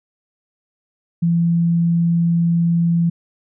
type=tone; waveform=sine; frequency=169.2 Hz; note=E3; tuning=45 cents sharp; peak=-13 dBFS; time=1.22-3.1 s; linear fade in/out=10 ms; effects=none